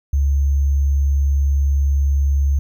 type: tone with sample-and-hold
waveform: sine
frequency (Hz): 70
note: C#2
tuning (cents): +18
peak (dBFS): -13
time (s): 0.13-2.59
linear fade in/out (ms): 5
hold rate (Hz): 6300
effects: none